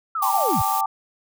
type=linear sweep; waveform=sine; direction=down; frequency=1355 to 61.3 Hz; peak=-22 dBFS; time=0.15-0.62 s; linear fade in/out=5 ms
type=noise; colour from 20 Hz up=blue; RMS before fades=-30 dBFS; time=0.22-0.81 s; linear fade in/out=5 ms
type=chord; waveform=sine; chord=G suspended second; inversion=none; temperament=equal; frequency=784 / 880 / 1174.7 Hz; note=G5 / A5 / D6; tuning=0 / 0 / 0 cents; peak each=-24 / -24 / -24 dBFS; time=0.22-0.86 s; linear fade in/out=5 ms
effects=none